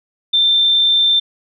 sine tone, 3571 Hz, A7, 25 cents sharp, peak -10 dBFS, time 0.33-1.2 s, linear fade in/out 10 ms, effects none

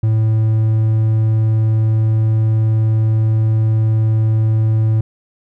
triangle tone, 110.1 Hz, A2, 2 cents sharp, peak -9 dBFS, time 0.03-5.01 s, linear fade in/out 5 ms, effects none

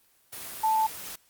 sine tone in noise, 879 Hz, A5, 2 cents flat, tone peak -21 dBFS, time 0.63-0.87 s, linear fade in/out 10 ms, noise white, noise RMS -39 dBFS, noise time 0.32-1.16 s, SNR +15 dB, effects white hiss -64 dBFS RMS until 1.29 s + Opus 24 kbps

